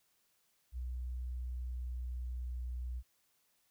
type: tone with pitch glide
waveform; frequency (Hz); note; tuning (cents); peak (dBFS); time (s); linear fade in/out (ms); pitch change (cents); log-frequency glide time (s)
sine; 62 to 61.5; B1 to B1; +7 to -7; -37; 0.72-3.03; 50; -14; 1.26-2.35
effects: white hiss -75 dBFS RMS until 3.7 s